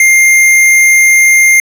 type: tone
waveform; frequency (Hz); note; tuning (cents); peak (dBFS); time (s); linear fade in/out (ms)
square; 2111; C7; +15; -4; 0-1.6; 2
effects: resampled to 32000 Hz + 7-bit